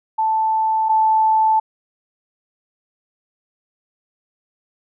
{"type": "tone pair in turn", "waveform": "sine", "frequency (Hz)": [880, 876.7], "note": ["A5", "A5"], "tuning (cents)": [0, -7], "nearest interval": "unison", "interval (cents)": 7, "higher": "first", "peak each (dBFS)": [-15, -12], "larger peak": "second", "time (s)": [[0.18, 0.89], [0.89, 1.6]], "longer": "neither", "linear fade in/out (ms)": 10, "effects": []}